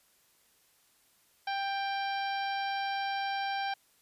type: harmonic tone with a mistuned harmonic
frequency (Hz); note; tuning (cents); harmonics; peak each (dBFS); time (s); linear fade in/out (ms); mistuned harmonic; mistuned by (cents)
789; G5; +11; 1 / 2 / 3 / 4 / 5 / 6 / 7; -32 / -38 / -42 / -44 / -46 / -48 / -49; 1.47-3.74; 5; 6; -21
effects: white hiss -67 dBFS RMS until 4.01 s + resampled to 32000 Hz